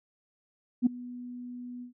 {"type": "tone with ADSR envelope", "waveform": "sine", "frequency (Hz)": 245.8, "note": "B3", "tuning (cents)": -8, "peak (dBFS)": -16, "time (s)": [0.82, 1.93], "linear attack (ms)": 43, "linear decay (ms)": 9, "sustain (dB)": -22, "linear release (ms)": 110, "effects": ["tanh soft clip ceiling -13 dBFS"]}